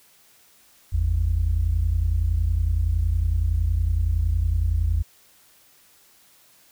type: tone pair together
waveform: sine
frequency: 51.62 / 82.41 Hz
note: G#1 / E2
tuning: -10 / 0 cents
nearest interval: minor sixth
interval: 810 cents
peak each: -21 / -20 dBFS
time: 0.92-5.03 s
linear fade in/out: 20 ms
effects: tanh soft clip ceiling -13 dBFS + white hiss -56 dBFS RMS until 6.71 s